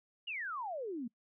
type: exponential sweep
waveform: sine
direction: down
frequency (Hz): 2941 to 220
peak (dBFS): -37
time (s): 0.27-1.08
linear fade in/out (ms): 10
effects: noise-tail reverb RT60 0.1 s tail -25 dB re dry